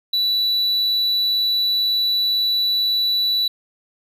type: tone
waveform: triangle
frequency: 3951 Hz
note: B7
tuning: in tune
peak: -15 dBFS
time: 0.13-3.48 s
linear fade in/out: 5 ms
effects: none